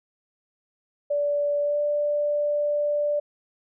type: tone with pitch glide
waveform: sine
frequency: 580 to 587.8 Hz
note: D5 to D5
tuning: -22 to +1 cents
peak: -21 dBFS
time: 1.1-3.2 s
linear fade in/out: 10 ms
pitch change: +23 cents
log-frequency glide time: 1.61-1.79 s
effects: none